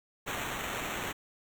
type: noise with sample-and-hold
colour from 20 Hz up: white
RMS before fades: -36 dBFS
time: 0.26-1.13 s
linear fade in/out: 20 ms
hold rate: 4900 Hz
effects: none